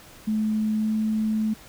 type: tone with pitch glide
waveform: sine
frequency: 216 to 217.4 Hz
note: A3 to A3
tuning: -32 to -21 cents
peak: -21 dBFS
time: 0.27-1.54 s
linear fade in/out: 10 ms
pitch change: +11 cents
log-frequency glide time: 0.79-0.89 s
effects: pink hiss -48 dBFS RMS until 1.68 s